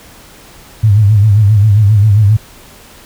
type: tone with vibrato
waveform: sine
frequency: 104.4 Hz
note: G#2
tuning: 10 cents sharp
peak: -4 dBFS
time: 0.83-2.37 s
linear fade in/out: 10 ms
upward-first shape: sine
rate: 7.5 Hz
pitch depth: 100 cents each way
effects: pink hiss -38 dBFS RMS until 3.05 s